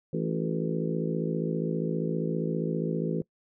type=harmonic tone with a mistuned harmonic; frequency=55 Hz; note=A1; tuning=in tune; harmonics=3 / 4 / 5 / 6 / 7 / 8 / 9; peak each=-30 / -34 / -36 / -38 / -35 / -35 / -37 dBFS; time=0.13-3.22 s; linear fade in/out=5 ms; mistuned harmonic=7; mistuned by=-49 cents; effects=noise-tail reverb RT60 0.1 s tail -23 dB re dry